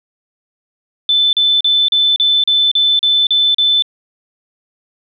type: tone bursts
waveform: sine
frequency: 3520 Hz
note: A7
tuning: in tune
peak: -9 dBFS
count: 10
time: 1.09-3.823 s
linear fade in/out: 2 ms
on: 240 ms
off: 37 ms
effects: none